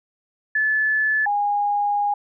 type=tone pair in turn; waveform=sine; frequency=1732 / 819.5 Hz; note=A6 / G#5; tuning=-28 / -23 cents; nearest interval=octave + minor second; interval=1295 cents; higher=first; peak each=-17 / -18 dBFS; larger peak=first; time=0.55-1.26 / 1.26-2.14 s; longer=second; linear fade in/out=5 ms; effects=none